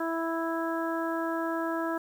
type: harmonic tone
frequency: 329.4 Hz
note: E4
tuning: 1 cent flat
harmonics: 1 / 2 / 3 / 4 / 5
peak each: -31 / -34 / -36 / -37 / -38 dBFS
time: 0-1.98 s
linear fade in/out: 5 ms
effects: 9-bit